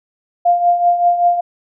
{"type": "tone with tremolo", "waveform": "sine", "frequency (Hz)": 700, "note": "F5", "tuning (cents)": 4, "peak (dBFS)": -7, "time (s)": [0.45, 1.41], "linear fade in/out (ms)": 10, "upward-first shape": "triangle", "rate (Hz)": 5.2, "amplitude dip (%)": 70, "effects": []}